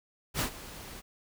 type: noise with ADSR envelope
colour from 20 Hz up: pink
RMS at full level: -28 dBFS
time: 0.34-1.02 s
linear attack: 64 ms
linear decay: 92 ms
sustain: -17 dB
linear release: 30 ms
effects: none

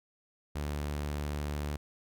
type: tone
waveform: sawtooth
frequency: 73.42 Hz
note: D2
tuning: in tune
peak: -29 dBFS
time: 0.55-1.77 s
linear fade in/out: 10 ms
effects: none

